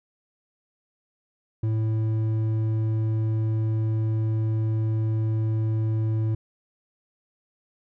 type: tone with hard clipping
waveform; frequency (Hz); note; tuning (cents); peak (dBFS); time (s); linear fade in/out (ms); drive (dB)
sine; 110; A2; 0; -23; 1.63-6.35; 5; 6
effects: none